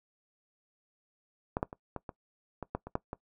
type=clicks; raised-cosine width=1 ms; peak=-16 / -15 / -28 / -22 / -25 / -23 / -18 / -27 / -15 / -23 dBFS; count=10; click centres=1.569 / 1.629 / 1.729 / 1.963 / 2.092 / 2.627 / 2.75 / 2.87 / 2.954 / 3.131 s; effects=noise-tail reverb RT60 0.1 s tail -20 dB re dry